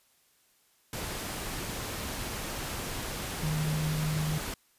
sine tone in noise, 154.2 Hz, D#3, 15 cents flat, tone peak -28 dBFS, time 3.43-4.38 s, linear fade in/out 2 ms, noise pink, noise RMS -36 dBFS, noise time 0.93-4.54 s, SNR +5 dB, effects white hiss -67 dBFS RMS until 4.78 s + resampled to 32000 Hz

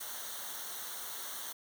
white noise with comb filter, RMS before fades -42 dBFS, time 0-1.53 s, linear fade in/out 10 ms, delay 0.4 ms, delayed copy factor -0.75, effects none

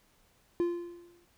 triangle tone with exponential decay, 346.4 Hz, F4, 14 cents flat, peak -22 dBFS, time 0.6-1.25 s, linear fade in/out 0 ms, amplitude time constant 140 ms, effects pink hiss -67 dBFS RMS until 1.37 s

